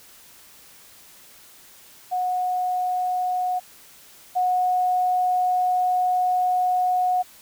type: tone pair in turn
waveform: sine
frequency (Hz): 730 / 730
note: F#5 / F#5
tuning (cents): -24 / -24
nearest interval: unison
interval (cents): 0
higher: neither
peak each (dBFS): -21 / -18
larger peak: second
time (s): 2.11-3.6 / 4.35-7.23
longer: second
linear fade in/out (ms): 20
effects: white hiss -49 dBFS RMS until 7.41 s